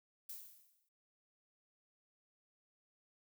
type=noise with exponential decay; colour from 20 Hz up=violet; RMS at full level=-45 dBFS; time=0.29-0.89 s; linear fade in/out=5 ms; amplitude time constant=130 ms; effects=none